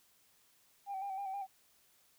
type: tone with vibrato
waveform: sine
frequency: 783 Hz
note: G5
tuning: 2 cents flat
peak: -36 dBFS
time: 0.86-1.47 s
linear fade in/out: 50 ms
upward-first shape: square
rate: 6.3 Hz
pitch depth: 40 cents each way
effects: tanh soft clip ceiling -34 dBFS + white hiss -69 dBFS RMS until 2.18 s